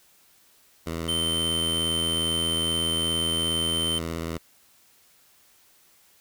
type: tone with vibrato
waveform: 10% pulse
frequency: 82.41 Hz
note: E2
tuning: in tune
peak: -21 dBFS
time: 0.86-4.38 s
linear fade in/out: 10 ms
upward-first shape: sine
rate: 17 Hz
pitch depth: 40 cents each way
type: tone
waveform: square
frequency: 3095 Hz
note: G7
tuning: 23 cents flat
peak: -25 dBFS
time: 1.08-3.99 s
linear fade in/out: 10 ms
effects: white hiss -59 dBFS RMS until 6.2 s